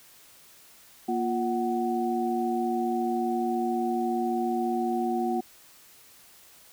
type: tone cluster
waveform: sine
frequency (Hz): 235.9 / 350.4 / 745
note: A#3 / F4 / F#5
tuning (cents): +21 / +6 / +12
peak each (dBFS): -29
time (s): 1.08-5.41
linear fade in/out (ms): 10
effects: white hiss -54 dBFS RMS until 6.72 s